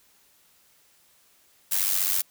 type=noise with amplitude modulation; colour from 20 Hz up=blue; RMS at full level=-21 dBFS; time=1.71-2.22 s; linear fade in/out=10 ms; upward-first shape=sine; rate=95.2 Hz; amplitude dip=80%; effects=white hiss -61 dBFS RMS until 2.3 s